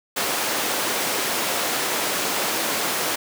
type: high-pass noise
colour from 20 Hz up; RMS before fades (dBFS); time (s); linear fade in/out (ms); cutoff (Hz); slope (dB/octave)
pink; -24; 0.16-3.16; 10; 360; 12
effects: none